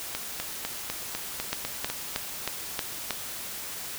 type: two click trains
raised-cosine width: 0.2 ms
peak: -13 / -10 dBFS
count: 8 / 6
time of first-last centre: 0.15-1.9 / 1.53-3.107 s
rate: 4 / 3.17 Hz
effects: white hiss -37 dBFS RMS until 3.98 s